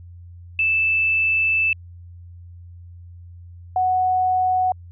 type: tone pair in turn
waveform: sine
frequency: 2637 / 740 Hz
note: E7 / F#5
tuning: 0 / 0 cents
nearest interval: octave + minor seventh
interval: 2200 cents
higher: first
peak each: -16 dBFS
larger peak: neither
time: 0.59-1.73 / 3.76-4.72 s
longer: first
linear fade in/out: 2 ms
effects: added 87 Hz sine -38 dBFS peak until 4.91 s